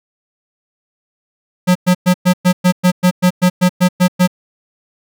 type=tone bursts; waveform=square; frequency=180.8 Hz; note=F#3; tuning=40 cents flat; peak=-8 dBFS; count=14; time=1.67-4.276 s; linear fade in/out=20 ms; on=84 ms; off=110 ms; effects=none